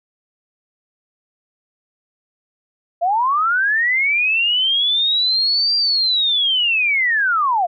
sine linear two-way sweep, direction up then down, 659.3 to 4756 to 659.3 Hz, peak -14 dBFS, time 3.01-7.67 s, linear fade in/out 20 ms, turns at 5.76 s, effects none

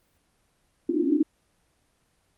white band-pass noise, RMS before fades -23 dBFS, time 0.89-1.23 s, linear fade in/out 5 ms, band 260 to 350 Hz, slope 96 dB/octave, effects pink hiss -68 dBFS RMS until 2.37 s + Opus 24 kbps

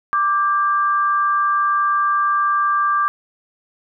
sine tone pair together, 1174.7 / 1600.4 Hz, D6 / G6, 0 / +35 cents, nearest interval perfect fourth, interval 535 cents, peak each -15 / -23 dBFS, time 0.13-3.08 s, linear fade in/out 0 ms, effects none

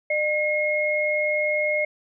sine tone pair together, 605 / 2155 Hz, D#5 / C#7, -49 / -49 cents, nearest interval octave + minor seventh, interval 2200 cents, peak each -23 dBFS, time 0.1-1.85 s, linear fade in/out 5 ms, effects none

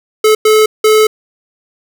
square tone bursts at uneven times, 432.1 Hz, A4, 31 cents flat, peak -6 dBFS, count 3, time 0.24-0.35 / 0.45-0.66 / 0.84-1.07 s, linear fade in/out 5 ms, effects none

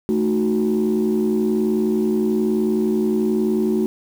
sine chord, D# diminished, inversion second, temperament equal, 220 / 311.1 / 370 Hz, A3 / D#4 / F#4, 0 / 0 / 0 cents, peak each -18 / -23 / -19 dBFS, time 0.09-3.86 s, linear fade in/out 0 ms, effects tanh soft clip ceiling -11 dBFS + 7-bit

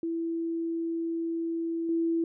sine tone with level steps, 331.7 Hz, E4, 11 cents sharp, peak -28 / -24 dBFS, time 0.03-2.24 s, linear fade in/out 2 ms, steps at 1.89 s, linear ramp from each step 2 ms, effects none

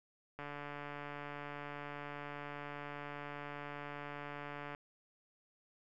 click train, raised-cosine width 0.5 ms, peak -30 dBFS, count 633, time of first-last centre 0.39-4.749 s, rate 145 Hz, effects none

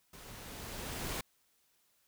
pink noise with level ramp, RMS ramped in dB -52 to -37 dBFS, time 0.13-1.21 s, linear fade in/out 5 ms, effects white hiss -73 dBFS RMS until 2.07 s

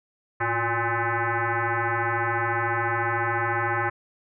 sine tone with frequency modulation, 358 Hz, F4, 43 cents sharp, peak -22 dBFS, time 0.4-3.9 s, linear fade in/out 10 ms, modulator 234 Hz, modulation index 6.9, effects none

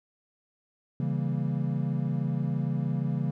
triangle chord, C# diminished seventh, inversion none, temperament equal, 138.59 / 164.81 / 196 / 233.1 Hz, C#3 / E3 / G3 / Bb3, 0 / 0 / 0 / 0 cents, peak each -27 / -29 / -33 / -33 dBFS, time 1-3.31 s, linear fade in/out 2 ms, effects none

